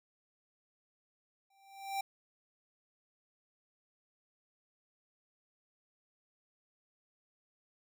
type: tone with exponential growth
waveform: square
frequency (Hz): 784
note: G5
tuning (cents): 0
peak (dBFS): -32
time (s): 1.5-2.01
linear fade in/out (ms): 5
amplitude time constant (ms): 110
effects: none